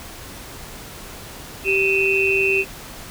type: tone cluster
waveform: sine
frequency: 387.9 / 2522 / 2681 Hz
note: G4 / D#7 / E7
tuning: -18 / +23 / +29 cents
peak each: -20 dBFS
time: 1.64-2.65 s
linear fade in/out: 50 ms
effects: pink hiss -37 dBFS RMS until 3.1 s